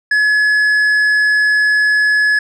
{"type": "tone with tanh clipping", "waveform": "sine", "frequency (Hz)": 1700, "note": "G#6", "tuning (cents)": 40, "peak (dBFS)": -11, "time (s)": [0.11, 2.39], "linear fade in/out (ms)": 5, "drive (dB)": 6, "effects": []}